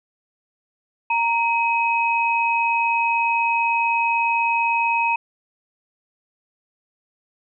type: tone pair together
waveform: sine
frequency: 929 / 2540 Hz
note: A#5 / D#7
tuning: -6 / +35 cents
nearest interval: octave + perfect fourth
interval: 1741 cents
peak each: -19 / -21 dBFS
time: 1.1-5.16 s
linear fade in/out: 5 ms
effects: none